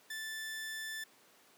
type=tone; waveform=sawtooth; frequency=1760 Hz; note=A6; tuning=in tune; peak=-36 dBFS; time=0.1-1.04 s; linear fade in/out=5 ms; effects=pink hiss -63 dBFS RMS until 1.57 s + high-pass 300 Hz 12 dB/octave